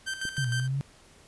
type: tone with tremolo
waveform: sawtooth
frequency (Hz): 1559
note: G6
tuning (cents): -10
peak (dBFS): -26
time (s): 0.06-0.68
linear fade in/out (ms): 20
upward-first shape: square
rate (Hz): 6.5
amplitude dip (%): 65
type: click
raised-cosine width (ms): 3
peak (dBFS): -26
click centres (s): 0.253
type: exponential two-way sweep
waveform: sine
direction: down then up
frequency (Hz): 143.7 to 117.9 to 141.3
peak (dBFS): -26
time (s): 0.38-0.81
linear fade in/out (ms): 0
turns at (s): 0.49
effects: pink hiss -56 dBFS RMS until 1.27 s + resampled to 24000 Hz